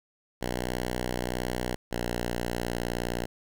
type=tone pair in turn; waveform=5% pulse; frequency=61.5 / 59.54 Hz; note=B1 / A#1; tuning=-7 / +37 cents; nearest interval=minor second; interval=56 cents; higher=first; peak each=-18 dBFS; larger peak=neither; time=0.41-1.76 / 1.91-3.26 s; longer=neither; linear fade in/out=10 ms; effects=none